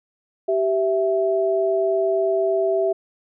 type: tone pair together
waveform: sine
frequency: 388 / 659.3 Hz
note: G4 / E5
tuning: -18 / 0 cents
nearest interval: major sixth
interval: 918 cents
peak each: -20 dBFS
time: 0.48-2.93 s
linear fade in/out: 10 ms
effects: none